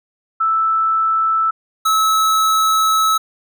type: tone pair in turn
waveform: sine / square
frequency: 1318.5 / 1297.3 Hz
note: E6 / E6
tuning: 0 / -28 cents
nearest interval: unison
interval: 28 cents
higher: first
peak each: -13 dBFS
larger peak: neither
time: 0.4-1.51 / 1.85-3.18 s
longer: second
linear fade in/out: 10 ms
effects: none